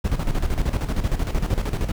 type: noise with tremolo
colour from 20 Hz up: brown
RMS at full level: -20 dBFS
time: 0.04-1.92 s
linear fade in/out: 10 ms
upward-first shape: square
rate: 13 Hz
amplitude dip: 65%
effects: none